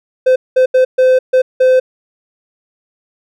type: tone bursts at uneven times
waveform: triangle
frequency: 514 Hz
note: C5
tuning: 31 cents flat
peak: -4 dBFS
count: 6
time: 0.26-0.36 / 0.56-0.66 / 0.74-0.85 / 0.98-1.19 / 1.33-1.42 / 1.6-1.8 s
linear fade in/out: 10 ms
effects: none